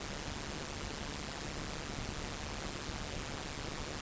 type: noise with amplitude modulation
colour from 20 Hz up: pink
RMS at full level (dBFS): -37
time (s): 0-4.01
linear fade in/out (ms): 5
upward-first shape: sine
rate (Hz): 146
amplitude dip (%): 90
effects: resampled to 16000 Hz